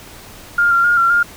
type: tone with pitch steps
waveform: sine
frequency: 1408 / 1381 / 1420 / 1369 / 1410 Hz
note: F6 / F6 / F6 / F6 / F6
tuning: +14 / -20 / +28 / -35 / +16 cents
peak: -10 dBFS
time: 0.58-1.23 s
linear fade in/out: 5 ms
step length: 130 ms
effects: pink hiss -38 dBFS RMS until 1.36 s